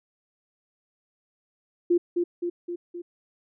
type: tone with echo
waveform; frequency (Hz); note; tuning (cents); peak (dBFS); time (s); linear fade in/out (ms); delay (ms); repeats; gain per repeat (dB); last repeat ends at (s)
sine; 348.2; F4; -5; -17; 1.9-1.98; 10; 260; 4; -4; 3.02
effects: none